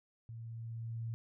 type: tone with level ramp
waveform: sine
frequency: 114.5 Hz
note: A#2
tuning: 31 cents flat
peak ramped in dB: -44 to -36 dBFS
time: 0.29-1.14 s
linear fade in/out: 0 ms
effects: none